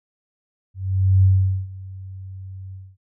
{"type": "tone with ADSR envelope", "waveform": "sine", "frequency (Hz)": 95, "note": "F#2", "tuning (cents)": 46, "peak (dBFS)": -10, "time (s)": [0.74, 2.97], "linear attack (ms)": 490, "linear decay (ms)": 440, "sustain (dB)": -22, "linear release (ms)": 240, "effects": []}